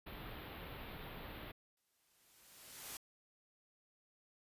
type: band-stop noise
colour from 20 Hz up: pink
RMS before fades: -49 dBFS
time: 0.06-1.52 s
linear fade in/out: 10 ms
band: 3900 to 13000 Hz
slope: 48 dB/octave
type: noise with exponential growth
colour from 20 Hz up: white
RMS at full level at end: -45 dBFS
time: 1.77-2.97 s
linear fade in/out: 2 ms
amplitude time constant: 260 ms
effects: resampled to 32000 Hz

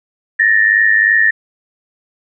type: tone pair together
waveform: sine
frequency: 1762 / 1865 Hz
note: A6 / A#6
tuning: +2 / 0 cents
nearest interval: minor second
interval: 98 cents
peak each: -11 dBFS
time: 0.39-1.31 s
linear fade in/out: 10 ms
effects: none

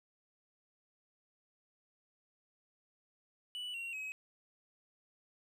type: tone with pitch steps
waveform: triangle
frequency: 2960 / 2746 / 2547 Hz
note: F#7 / F7 / D#7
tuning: 0 / -30 / +40 cents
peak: -38 dBFS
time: 3.55-4.12 s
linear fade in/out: 0 ms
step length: 190 ms
effects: none

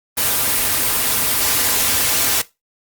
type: noise with comb filter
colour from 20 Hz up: white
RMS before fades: -17 dBFS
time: 0.17-2.42 s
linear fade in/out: 10 ms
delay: 5.4 ms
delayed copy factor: -0.5
effects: noise-tail reverb RT60 0.2 s tail -17 dB re dry + Opus 24 kbps

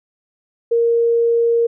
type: tone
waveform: sine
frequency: 466.2 Hz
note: A#4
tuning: in tune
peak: -12 dBFS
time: 0.71-1.67 s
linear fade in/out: 10 ms
effects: none

